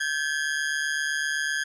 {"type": "ring-modulated tone", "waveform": "40% pulse", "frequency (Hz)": 1636, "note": "G#6", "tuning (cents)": -26, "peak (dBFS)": -21, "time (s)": [0, 1.64], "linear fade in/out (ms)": 10, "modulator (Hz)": 73.9, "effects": ["resampled to 22050 Hz"]}